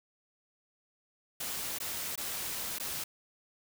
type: noise with dropouts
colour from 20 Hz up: white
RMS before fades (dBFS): -37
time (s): 1.4-3.04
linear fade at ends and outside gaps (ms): 5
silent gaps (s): 1.786-1.801 / 2.157-2.176 / 2.786-2.798
effects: none